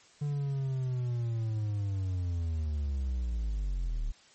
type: linear sweep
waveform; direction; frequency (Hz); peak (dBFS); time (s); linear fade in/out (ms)
triangle; down; 147.2 to 35.04; -27; 0.21-4.12; 10
effects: white hiss -59 dBFS RMS until 4.34 s + MP3 32 kbps